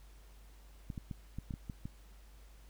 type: clicks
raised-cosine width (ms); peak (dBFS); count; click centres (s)
5; -28; 8; 0.902 / 0.978 / 1.112 / 1.386 / 1.508 / 1.539 / 1.698 / 1.855
effects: added 50 Hz sine -54 dBFS peak until 2.69 s + pink hiss -65 dBFS RMS until 2.69 s